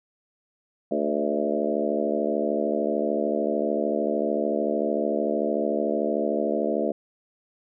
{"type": "harmonic tone with a mistuned harmonic", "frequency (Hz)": 73.4, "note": "D2", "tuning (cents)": 0, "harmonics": [3, 4, 5, 6, 7, 8, 9], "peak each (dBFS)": [-30, -30, -30, -30, -30, -30, -30], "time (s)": [0.91, 6.92], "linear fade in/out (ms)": 5, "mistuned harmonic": 8, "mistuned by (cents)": 24, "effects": []}